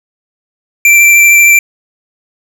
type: tone with vibrato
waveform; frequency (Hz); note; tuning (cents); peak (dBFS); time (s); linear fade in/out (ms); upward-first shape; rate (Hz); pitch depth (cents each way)
square; 2349; D7; 0; -3; 0.85-1.59; 2; sine; 13; 11
effects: none